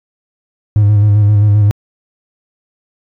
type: tone with vibrato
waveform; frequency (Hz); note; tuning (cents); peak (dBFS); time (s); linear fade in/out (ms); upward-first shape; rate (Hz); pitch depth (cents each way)
triangle; 103.83; G#2; 0; -3; 0.76-1.71; 0; square; 7.6; 30
effects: tanh soft clip ceiling 0 dBFS